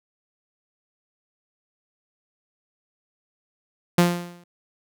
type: tone with exponential decay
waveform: sawtooth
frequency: 174.61 Hz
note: F3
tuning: in tune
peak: -8 dBFS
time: 3.98-4.44 s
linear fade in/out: 5 ms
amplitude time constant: 100 ms
effects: none